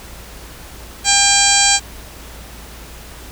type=harmonic tone with a mistuned harmonic; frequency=800 Hz; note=G5; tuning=35 cents sharp; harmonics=1 / 2 / 3 / 4 / 5 / 6 / 7 / 8 / 9 / 10; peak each=-19 / -21 / -20 / -20 / -20 / -19 / -20 / -22 / -17 / -18 dBFS; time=1.04-1.8 s; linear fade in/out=50 ms; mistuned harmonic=6; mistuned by=-60 cents; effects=added 57 Hz sine -37 dBFS peak until 3.31 s + pink hiss -37 dBFS RMS until 3.31 s